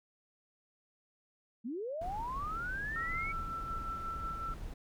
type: linear sweep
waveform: sine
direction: up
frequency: 207.7 to 2274 Hz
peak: -36 dBFS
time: 1.64-3.33 s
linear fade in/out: 20 ms
type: noise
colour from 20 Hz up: brown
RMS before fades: -43 dBFS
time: 2.01-4.74 s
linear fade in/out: 5 ms
type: tone with tremolo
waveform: sine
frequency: 1336 Hz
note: E6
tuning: 23 cents sharp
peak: -36 dBFS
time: 2.96-4.54 s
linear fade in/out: 2 ms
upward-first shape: sine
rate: 5.5 Hz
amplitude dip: 40%
effects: none